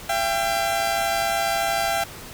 sawtooth tone pair together, 677.6 / 790 Hz, E5 / G5, +48 / +13 cents, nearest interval minor third, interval 265 cents, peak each -20 dBFS, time 0.09-2.04 s, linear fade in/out 5 ms, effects pink hiss -39 dBFS RMS until 2.33 s

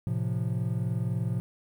triangle chord, F major, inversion first, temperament equal with one note detuned, 110.83 / 130.81 / 174.61 Hz, A2 / C3 / F3, +13 / 0 / 0 cents, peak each -28 / -29 / -31 dBFS, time 0.07-1.4 s, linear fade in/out 0 ms, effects 10-bit

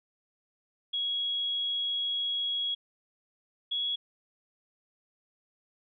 sine tone pair in turn, 3322 / 3347 Hz, G#7 / G#7, 0 / +13 cents, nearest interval unison, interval 13 cents, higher second, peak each -28 dBFS, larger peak neither, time 0.93-2.75 / 3.71-3.96 s, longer first, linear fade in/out 10 ms, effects none

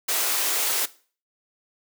white high-pass noise, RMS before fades -24 dBFS, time 0.08-0.86 s, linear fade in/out 10 ms, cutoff 340 Hz, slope 24 dB/octave, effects noise-tail reverb RT60 0.4 s tail -18 dB re dry

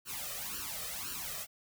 white noise with flanger, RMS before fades -40 dBFS, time 0.05-1.47 s, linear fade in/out 50 ms, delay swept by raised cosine 0.69 to 1.65 ms, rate 1.9 Hz, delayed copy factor +0.9, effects none

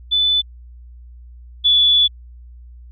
sine tone pair in turn, 3496 / 3442 Hz, A7 / A7, -12 / -39 cents, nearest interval unison, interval 27 cents, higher first, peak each -13 / -10 dBFS, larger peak second, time 0.11-0.42 / 1.64-2.08 s, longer second, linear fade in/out 20 ms, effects added 60 Hz sine -37 dBFS peak until 2.91 s

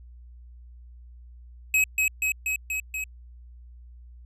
square tone with echo, 2552 Hz, D#7, 43 cents sharp, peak -19 dBFS, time 1.74-1.84 s, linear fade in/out 2 ms, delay 240 ms, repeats 5, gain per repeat -2 dB, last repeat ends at 3.04 s, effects added 60 Hz sine -44 dBFS peak until 4.25 s + resampled to 32000 Hz

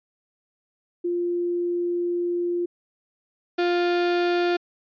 sine / 35% pulse tone pair in turn, 349.2 / 350.7 Hz, F4 / F4, 0 / +7 cents, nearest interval unison, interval 7 cents, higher second, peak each -22 / -18 dBFS, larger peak second, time 1.04-2.66 / 3.58-4.57 s, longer first, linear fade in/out 10 ms, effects resampled to 11025 Hz

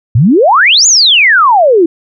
sine exponential two-way sweep, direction up then down, 102.2 to 7140 to 315.9 Hz, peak -3 dBFS, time 0.15-1.86 s, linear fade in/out 5 ms, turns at 0.87 s, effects none

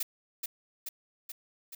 blue noise with echo, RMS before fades -32 dBFS, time 0-0.03 s, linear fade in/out 5 ms, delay 430 ms, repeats 4, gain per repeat -3 dB, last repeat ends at 1.75 s, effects none

